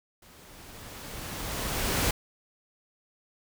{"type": "noise with level ramp", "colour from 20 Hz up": "pink", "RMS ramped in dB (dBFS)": [-54, -25], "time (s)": [0.22, 2.11], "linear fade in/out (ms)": 5, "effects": []}